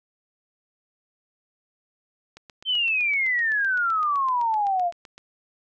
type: click train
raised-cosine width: 0.2 ms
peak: -26 dBFS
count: 23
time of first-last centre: 2.37-5.18 s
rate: 7.83 Hz
type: exponential sweep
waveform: sine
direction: down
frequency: 3136 to 675 Hz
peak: -20 dBFS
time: 2.65-4.92 s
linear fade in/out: 50 ms
effects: none